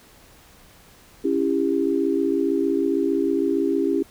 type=chord; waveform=sine; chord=C# diminished; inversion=none; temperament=just; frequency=277.2 / 332.6 / 399.1 Hz; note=C#4 / E4 / G4; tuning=0 / +16 / +31 cents; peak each=-23 dBFS; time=1.24-4.03 s; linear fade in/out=10 ms; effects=pink hiss -51 dBFS RMS until 4.1 s